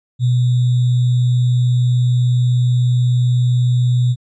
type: tone with sample-and-hold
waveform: sine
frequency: 123.47 Hz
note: B2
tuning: in tune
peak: -11 dBFS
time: 0.19-4.16 s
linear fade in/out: 50 ms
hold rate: 3675 Hz
effects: resampled to 16000 Hz